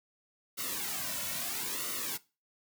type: noise with flanger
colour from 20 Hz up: white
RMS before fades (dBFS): -36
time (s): 0.57-2.18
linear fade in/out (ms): 20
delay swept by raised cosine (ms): 1.2 to 2.5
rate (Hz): 0.76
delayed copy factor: -0.85
effects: noise-tail reverb RT60 0.3 s tail -20 dB re dry